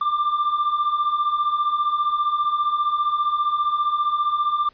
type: beating tone pair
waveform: triangle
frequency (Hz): 1174.7 / 1189.7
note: D6 / D6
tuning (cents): 0 / +22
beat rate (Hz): 15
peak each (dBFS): -24 / -18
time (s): 0.01-4.69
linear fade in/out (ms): 5
effects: pink hiss -57 dBFS RMS until 4.73 s + resampled to 11025 Hz

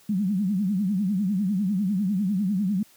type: tone with vibrato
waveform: sine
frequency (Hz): 196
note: G3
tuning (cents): 0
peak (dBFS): -21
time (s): 0.09-2.83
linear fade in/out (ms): 5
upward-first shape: triangle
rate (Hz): 10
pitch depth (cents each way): 200
effects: white hiss -56 dBFS RMS until 2.96 s + high-pass 80 Hz 12 dB/octave

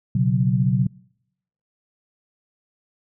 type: chord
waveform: sine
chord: B suspended second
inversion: none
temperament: equal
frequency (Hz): 123.47 / 138.59 / 185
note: B2 / C#3 / F#3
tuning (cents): 0 / 0 / 0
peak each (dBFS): -20 / -21 / -21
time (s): 0.15-0.87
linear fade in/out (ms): 5
effects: noise-tail reverb RT60 0.8 s tail -25 dB re dry

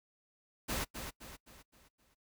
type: noise with echo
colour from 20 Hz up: pink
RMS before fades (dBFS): -36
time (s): 0.68-0.85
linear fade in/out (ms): 20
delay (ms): 260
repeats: 5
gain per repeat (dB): -7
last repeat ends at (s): 2.15
effects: noise-tail reverb RT60 0.1 s tail -22 dB re dry

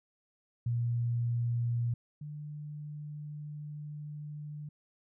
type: tone pair in turn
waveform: sine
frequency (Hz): 119 / 148.9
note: A#2 / D3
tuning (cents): +36 / +24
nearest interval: major third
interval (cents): 388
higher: second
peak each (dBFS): -28 / -39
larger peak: first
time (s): 0.66-1.94 / 2.21-4.69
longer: second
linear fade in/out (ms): 5
effects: none

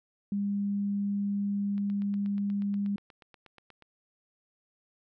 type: tone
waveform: sine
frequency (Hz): 201.5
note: G3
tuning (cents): +48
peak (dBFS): -27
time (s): 0.32-2.96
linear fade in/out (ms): 2
type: click train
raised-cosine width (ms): 0.3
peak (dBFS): -36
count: 18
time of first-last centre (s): 1.78-3.823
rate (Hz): 8.32
effects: none

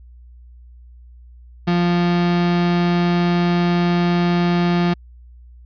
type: tone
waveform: 35% pulse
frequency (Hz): 174.5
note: F3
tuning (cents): -1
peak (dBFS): -13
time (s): 1.67-4.94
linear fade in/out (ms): 10
effects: added 60 Hz sine -40 dBFS peak until 5.65 s + resampled to 11025 Hz

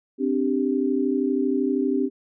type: chord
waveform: sine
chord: C suspended second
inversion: none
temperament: just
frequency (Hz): 261.6 / 294.3 / 392.4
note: C4 / D4 / G4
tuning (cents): 0 / +4 / +2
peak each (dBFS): -23 / -25 / -25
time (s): 0.18-2.1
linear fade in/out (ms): 50
effects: none

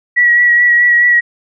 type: tone with vibrato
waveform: sine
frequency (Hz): 1926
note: B6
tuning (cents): -44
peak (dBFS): -6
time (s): 0.16-1.21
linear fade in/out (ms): 20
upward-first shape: sine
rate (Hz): 4.7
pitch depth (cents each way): 21
effects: none

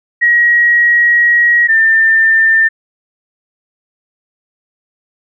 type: tone pair in turn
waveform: sine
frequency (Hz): 1900 / 1793.4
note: A#6 / A6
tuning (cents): +33 / +33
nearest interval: minor second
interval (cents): 100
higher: first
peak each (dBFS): -6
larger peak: neither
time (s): 0.21-1.68 / 1.68-2.69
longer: first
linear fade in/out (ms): 20
effects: none

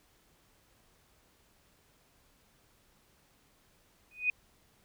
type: tone with exponential growth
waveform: sine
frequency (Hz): 2488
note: D#7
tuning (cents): -1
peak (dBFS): -22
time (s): 4.11-4.3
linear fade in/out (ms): 2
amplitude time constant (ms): 41
effects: pink hiss -67 dBFS RMS until 4.84 s

